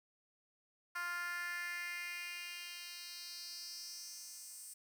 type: tone with high-pass filter sweep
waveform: 10% pulse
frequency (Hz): 350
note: F4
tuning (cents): +4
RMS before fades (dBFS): -45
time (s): 0.95-4.74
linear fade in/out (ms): 10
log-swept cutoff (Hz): 1300 to 8200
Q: 3.1
effects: 11-bit